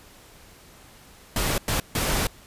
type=noise bursts at uneven times; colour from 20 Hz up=pink; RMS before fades=-24 dBFS; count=3; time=1.36-1.58 / 1.68-1.8 / 1.95-2.27 s; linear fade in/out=2 ms; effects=pink hiss -50 dBFS RMS until 2.46 s + resampled to 32000 Hz